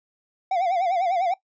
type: tone with vibrato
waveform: triangle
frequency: 725 Hz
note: F#5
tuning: 35 cents flat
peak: -18 dBFS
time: 0.51-1.34 s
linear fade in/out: 5 ms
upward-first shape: sine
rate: 10 Hz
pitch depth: 120 cents each way
effects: noise-tail reverb RT60 0.1 s tail -18 dB re dry + resampled to 16000 Hz